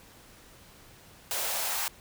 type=noise with high-pass filter sweep; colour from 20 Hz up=white; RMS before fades=-31 dBFS; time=1.31-1.88 s; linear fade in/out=0 ms; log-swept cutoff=520 to 900 Hz; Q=2.3; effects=pink hiss -54 dBFS RMS until 2 s